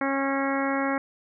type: harmonic tone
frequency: 273.5 Hz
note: C#4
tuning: 23 cents flat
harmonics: 1 / 2 / 3 / 4 / 5 / 6 / 7 / 8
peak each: -27 / -30 / -32 / -33 / -34 / -35 / -35 / -36 dBFS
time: 0.01-0.98 s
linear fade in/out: 2 ms
effects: none